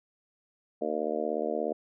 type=harmonic tone; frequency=76.9 Hz; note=D#2; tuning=20 cents flat; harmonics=3 / 4 / 5 / 6 / 7 / 8 / 9; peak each=-38 / -37 / -37 / -33 / -37 / -34 / -37 dBFS; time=0.81-1.73 s; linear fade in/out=10 ms; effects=none